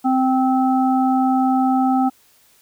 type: harmonic tone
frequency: 260.2 Hz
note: C4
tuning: 9 cents flat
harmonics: 1 / 3 / 5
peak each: -16 / -18 / -28 dBFS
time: 0.04-2.1 s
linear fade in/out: 20 ms
effects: white hiss -55 dBFS RMS until 2.61 s